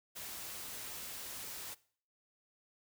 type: noise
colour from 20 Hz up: white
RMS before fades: -45 dBFS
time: 0.15-1.75 s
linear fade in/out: 20 ms
effects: noise-tail reverb RT60 0.5 s tail -20 dB re dry